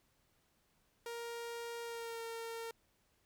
sawtooth tone with pitch glide, 468.4 to 458.2 Hz, A#4 to A#4, +8 to -30 cents, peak -38 dBFS, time 1.06-2.71 s, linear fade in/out 2 ms, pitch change -38 cents, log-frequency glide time 1.82-2.22 s, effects pink hiss -75 dBFS RMS until 3.25 s

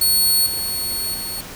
10% pulse tone with level steps, 4400 Hz, C#8, 14 cents flat, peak -7 / -15 / -19 dBFS, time 0.01-1.41 s, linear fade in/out 5 ms, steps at 0.46 / 1.14 s, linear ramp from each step 5 ms, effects pink hiss -35 dBFS RMS until 1.55 s

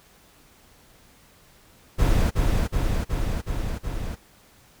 brown noise with echo, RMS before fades -19 dBFS, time 1.98-2.31 s, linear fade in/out 20 ms, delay 370 ms, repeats 5, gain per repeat -2 dB, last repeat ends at 4.16 s, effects pink hiss -55 dBFS RMS until 4.8 s

